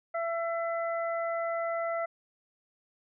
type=harmonic tone; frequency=670 Hz; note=E5; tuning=28 cents sharp; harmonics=1 / 2 / 3; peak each=-30 / -36 / -40 dBFS; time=0.14-2.06 s; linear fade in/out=10 ms; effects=none